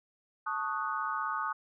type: chord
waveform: sine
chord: D# half-diminished seventh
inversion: second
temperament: equal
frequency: 880 / 1108.7 / 1244.5 / 1480 Hz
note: A5 / C#6 / D#6 / F#6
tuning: 0 / 0 / 0 / 0 cents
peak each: -38 / -37 / -34 / -38 dBFS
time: 0.46-1.53 s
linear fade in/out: 10 ms
effects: none